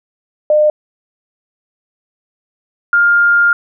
sine tone pair in turn, 605 / 1406.1 Hz, D#5 / F6, -49 / +11 cents, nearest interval octave + minor third, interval 1460 cents, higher second, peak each -7 dBFS, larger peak neither, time 0.5-0.7 / 2.93-3.53 s, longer second, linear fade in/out 2 ms, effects none

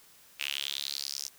sawtooth tone with high-pass filter sweep, 70.2 Hz, C#2, 22 cents sharp, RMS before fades -36 dBFS, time 0.39-1.29 s, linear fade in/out 20 ms, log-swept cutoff 2600 to 5800 Hz, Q 4.8, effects white hiss -58 dBFS RMS until 1.38 s

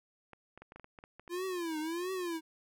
clicks, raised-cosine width 0.5 ms, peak -35 dBFS, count 11, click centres 0.333 / 0.576 / 0.62 / 0.721 / 0.76 / 0.797 / 0.844 / 0.988 / 1.039 / 1.196 / 1.278 s
square tone with vibrato, 341.2 Hz, F4, 40 cents flat, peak -35 dBFS, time 1.29-2.41 s, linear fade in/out 50 ms, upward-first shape triangle, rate 1.5 Hz, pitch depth 200 cents each way
effects none

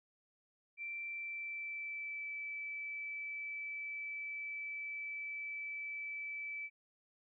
sine tone with pitch glide, 2347 to 2311 Hz, D7 to D7, -2 to -28 cents, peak -40 dBFS, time 0.77-6.7 s, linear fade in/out 50 ms, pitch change -26 cents, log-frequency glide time 1.05-2.3 s, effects none

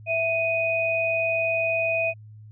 sine tone pair together, 660 / 2492 Hz, E5 / D#7, +2 / +2 cents, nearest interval octave + major seventh, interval 2300 cents, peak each -24 dBFS, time 0.06-2.14 s, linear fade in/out 50 ms, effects added 107 Hz sine -42 dBFS peak until 2.51 s

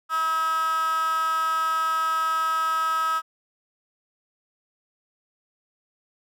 15% pulse tone with high-pass filter, 321.7 Hz, E4, 42 cents flat, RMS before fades -24 dBFS, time 0.09-3.22 s, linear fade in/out 50 ms, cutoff 1300 Hz, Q 7.4, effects none

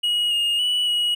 triangle tone with pitch steps, 2899 / 2845 / 2950 / 2907 Hz, F#7 / F7 / F#7 / F#7, -36 / +31 / -6 / -31 cents, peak -17 dBFS, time 0.03-1.15 s, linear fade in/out 10 ms, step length 280 ms, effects none

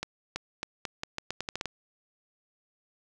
accelerating click train, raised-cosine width 0.2 ms, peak -15 dBFS, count 12, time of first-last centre 0.03-1.657 s, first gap 330 ms, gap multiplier 0.82, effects none

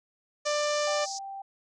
white band-pass noise, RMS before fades -38 dBFS, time 0.45-1.19 s, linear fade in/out 10 ms, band 4700 to 6700 Hz, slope 48 dB/octave
harmonic tone, 593 Hz, D5, 17 cents sharp, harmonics 1 / 2 / 3 / 4 / 5 / 6 / 7 / 8 / 9, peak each -27 / -33 / -37 / -39 / -41 / -43 / -44 / -45 / -46 dBFS, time 0.45-1.06 s, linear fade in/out 20 ms
sine tone, 784 Hz, G5, in tune, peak -36 dBFS, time 0.87-1.42 s, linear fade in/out 5 ms
effects none

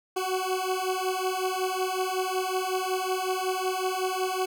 20% pulse beating tone pair, 370 / 375.4 Hz, F#4 / F#4, 0 / +25 cents, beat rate 5.4 Hz, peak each -25 / -24 dBFS, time 0.16-4.46 s, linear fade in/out 10 ms, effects none

